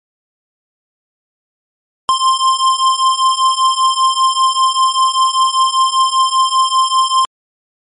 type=beating tone pair; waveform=square; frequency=1046.5 / 1051.6 Hz; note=C6 / C6; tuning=0 / +8 cents; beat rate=5.1 Hz; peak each=-15 / -13 dBFS; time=2.09-7.25 s; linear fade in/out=0 ms; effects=MP3 48 kbps